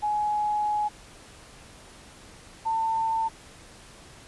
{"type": "tone pair in turn", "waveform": "sine", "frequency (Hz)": [840, 896.4], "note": ["G#5", "A5"], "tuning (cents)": [19, 32], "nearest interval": "minor second", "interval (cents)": 113, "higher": "second", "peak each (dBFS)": -23, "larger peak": "neither", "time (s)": [[0.02, 0.89], [2.65, 3.29]], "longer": "first", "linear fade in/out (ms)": 20, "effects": ["pink hiss -49 dBFS RMS until 4.27 s", "resampled to 24000 Hz"]}